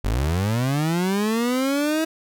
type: linear sweep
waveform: 30% pulse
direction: up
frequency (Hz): 44.97 to 323.5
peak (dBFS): -17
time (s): 0.04-2.05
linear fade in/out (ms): 10
effects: none